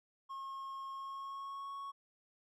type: tone with pitch glide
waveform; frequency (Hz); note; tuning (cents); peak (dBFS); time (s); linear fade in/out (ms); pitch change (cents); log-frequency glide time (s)
triangle; 1081 to 1107.5; C#6 to C#6; -44 to -2; -40; 0.29-1.92; 20; +42; 0.91-1.73
effects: none